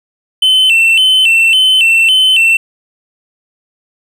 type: tone with vibrato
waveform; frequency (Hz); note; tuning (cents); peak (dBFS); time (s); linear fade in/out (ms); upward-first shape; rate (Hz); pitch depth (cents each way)
triangle; 2866; F7; +44; -4; 0.42-2.57; 5; square; 1.8; 110
effects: none